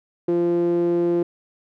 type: tone with band-pass filter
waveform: sawtooth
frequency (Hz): 172.6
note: F3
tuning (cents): -20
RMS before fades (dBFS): -20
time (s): 0.28-1.23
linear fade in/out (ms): 5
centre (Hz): 380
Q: 6.4
effects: none